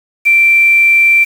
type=tone with quantisation; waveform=sine; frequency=2349 Hz; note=D7; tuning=in tune; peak=-5 dBFS; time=0.25-1.25 s; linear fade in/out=20 ms; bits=5; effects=none